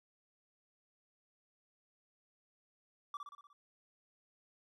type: tone with echo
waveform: triangle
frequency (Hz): 1157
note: D6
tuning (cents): -26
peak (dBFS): -37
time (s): 3.14-3.17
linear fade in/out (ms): 2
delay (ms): 60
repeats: 6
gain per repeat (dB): -4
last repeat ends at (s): 3.53
effects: none